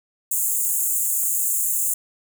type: high-pass noise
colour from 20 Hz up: pink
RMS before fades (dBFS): -22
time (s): 0.31-1.94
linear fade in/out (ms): 5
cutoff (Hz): 6800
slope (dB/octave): 96
effects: none